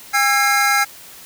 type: tone cluster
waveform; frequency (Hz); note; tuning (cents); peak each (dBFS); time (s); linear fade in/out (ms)
square; 808 / 1337 / 1639 / 2123; G#5 / E6 / G#6 / C7; -48 / +24 / -23 / +25; -20; 0.13-0.85; 20
effects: white hiss -40 dBFS RMS until 1.25 s